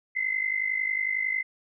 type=tone pair together; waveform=sine; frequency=2042 / 2093 Hz; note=C7 / C7; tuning=-43 / 0 cents; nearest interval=unison; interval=43 cents; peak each=-27 / -29 dBFS; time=0.15-1.43 s; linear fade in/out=20 ms; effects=none